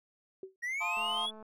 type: tone with exponential decay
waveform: sine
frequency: 380.7 Hz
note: F#4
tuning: 49 cents sharp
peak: -36 dBFS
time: 0.43-0.56 s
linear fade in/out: 2 ms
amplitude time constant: 27 ms
type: linear sweep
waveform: triangle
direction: up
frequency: 1864.7 to 3432 Hz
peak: -31 dBFS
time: 0.62-1.31 s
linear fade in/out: 20 ms
type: chord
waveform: triangle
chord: F dominant seventh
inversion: none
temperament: equal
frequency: 698.5 / 880 / 1046.5 / 1244.5 Hz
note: F5 / A5 / C6 / Eb6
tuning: 0 / 0 / 0 / 0 cents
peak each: -39 / -36 / -36 / -40 dBFS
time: 0.8-1.27 s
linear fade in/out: 20 ms
type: click train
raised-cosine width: 1 ms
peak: -38 dBFS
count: 100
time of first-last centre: 0.97-1.426 s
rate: 217 Hz
effects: none